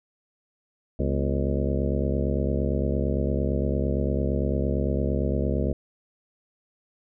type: harmonic tone with a mistuned harmonic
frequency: 68.8 Hz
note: C#2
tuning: 12 cents flat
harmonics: 1 / 2 / 3 / 4 / 5 / 6 / 7 / 8 / 9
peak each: -26 / -29 / -31 / -32 / -33 / -34 / -34 / -35 / -36 dBFS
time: 0.99-5.73 s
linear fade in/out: 5 ms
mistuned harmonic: 4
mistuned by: -150 cents
effects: none